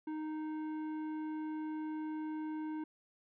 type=tone with tanh clipping; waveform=sine; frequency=310 Hz; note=D#4; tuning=6 cents flat; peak=-39 dBFS; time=0.07-2.84 s; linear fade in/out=5 ms; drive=11 dB; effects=none